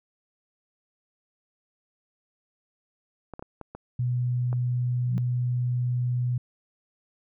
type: clicks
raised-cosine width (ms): 1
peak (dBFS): -24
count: 6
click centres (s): 3.337 / 3.394 / 3.425 / 3.613 / 3.75 / 4.529
type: tone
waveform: sine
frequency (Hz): 123.47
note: B2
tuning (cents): 0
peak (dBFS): -23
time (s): 3.99-6.38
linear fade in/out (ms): 5
type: tone with exponential growth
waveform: sine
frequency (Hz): 180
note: F#3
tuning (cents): -47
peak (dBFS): -23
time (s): 5.01-5.18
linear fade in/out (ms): 0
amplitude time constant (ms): 36
effects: none